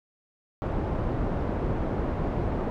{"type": "low-pass noise", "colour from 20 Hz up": "pink", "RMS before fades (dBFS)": -28, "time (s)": [0.62, 2.7], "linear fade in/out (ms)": 0, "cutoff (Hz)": 790, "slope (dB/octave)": 12, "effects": []}